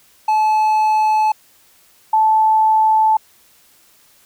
triangle / sine tone pair in turn, 863 / 873.5 Hz, A5 / A5, -34 / -13 cents, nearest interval unison, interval 21 cents, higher second, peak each -10 dBFS, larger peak neither, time 0.28-1.32 / 2.13-3.17 s, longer neither, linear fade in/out 5 ms, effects white hiss -52 dBFS RMS until 4.25 s

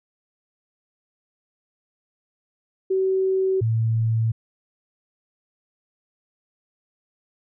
sine tone pair in turn, 380.1 / 112.76 Hz, F#4 / A2, +47 / +43 cents, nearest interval octave + major sixth, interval 2104 cents, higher first, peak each -18 dBFS, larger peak neither, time 2.9-3.61 / 3.61-4.32 s, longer neither, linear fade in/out 10 ms, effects none

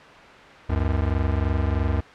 square tone pair together, 69.3 / 92.39 Hz, C#2 / F#2, 0 / -2 cents, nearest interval perfect fourth, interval 498 cents, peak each -24 dBFS, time 0.69-2.01 s, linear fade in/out 10 ms, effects white hiss -43 dBFS RMS until 2.14 s + low-pass 2000 Hz 12 dB/octave

